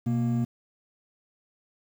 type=tone pair together; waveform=triangle; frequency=124.2 / 234.5 Hz; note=B2 / A#3; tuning=+10 / +11 cents; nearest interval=major seventh; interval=1101 cents; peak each=-24 dBFS; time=0.06-0.45 s; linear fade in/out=10 ms; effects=9-bit